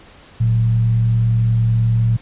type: tone with frequency modulation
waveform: sine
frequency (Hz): 114.6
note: A#2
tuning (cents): -29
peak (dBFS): -12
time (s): 0.4-2.17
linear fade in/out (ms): 10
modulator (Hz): 69.9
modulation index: 0.33
effects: pink hiss -44 dBFS RMS until 2.21 s + resampled to 8000 Hz